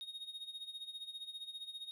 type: tone with tremolo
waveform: triangle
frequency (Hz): 3729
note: A#7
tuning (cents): 0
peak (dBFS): -40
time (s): 0.01-1.91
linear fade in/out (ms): 0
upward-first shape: sine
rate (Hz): 15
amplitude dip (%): 75
effects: none

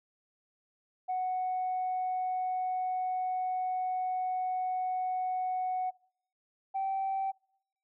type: tone pair in turn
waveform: sine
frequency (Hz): 740 / 774.1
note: F#5 / G5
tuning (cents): 0 / -22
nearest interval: minor second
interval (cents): 78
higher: second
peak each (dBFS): -28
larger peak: neither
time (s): 1.08-5.91 / 6.74-7.32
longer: first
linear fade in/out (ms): 20
effects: noise-tail reverb RT60 0.7 s tail -25 dB re dry + tanh soft clip ceiling -26 dBFS

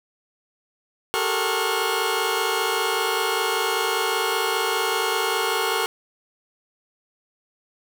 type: tone cluster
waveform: 20% pulse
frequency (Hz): 384.4 / 433.1 / 458.2 / 1089 / 1430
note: G4 / A4 / A#4 / C#6 / F6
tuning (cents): -34 / -27 / -30 / -31 / +41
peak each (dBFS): -23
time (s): 1.14-5.86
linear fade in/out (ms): 0
effects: none

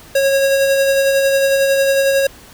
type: tone with tremolo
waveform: square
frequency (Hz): 547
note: C#5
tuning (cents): -23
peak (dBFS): -11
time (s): 0.15-2.27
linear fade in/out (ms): 5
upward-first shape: sine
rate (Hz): 11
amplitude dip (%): 30
effects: pink hiss -41 dBFS RMS until 2.53 s

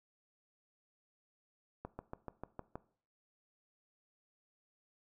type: slowing click train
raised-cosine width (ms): 1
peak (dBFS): -28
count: 7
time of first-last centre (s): 1.85-2.756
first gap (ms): 140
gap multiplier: 1.03
effects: noise-tail reverb RT60 0.5 s tail -18 dB re dry

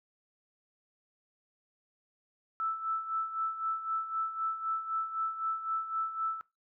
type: tone with tremolo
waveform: sine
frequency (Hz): 1318.5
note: E6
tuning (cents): 0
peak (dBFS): -28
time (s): 2.6-6.41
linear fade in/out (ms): 0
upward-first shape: sine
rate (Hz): 3.9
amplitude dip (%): 70
effects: noise-tail reverb RT60 0.2 s tail -20 dB re dry

